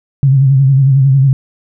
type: tone with vibrato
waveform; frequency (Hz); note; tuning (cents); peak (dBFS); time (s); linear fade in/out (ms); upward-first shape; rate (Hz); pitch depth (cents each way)
sine; 135.4; C#3; -40; -5; 0.23-1.33; 0; sine; 11; 64
effects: none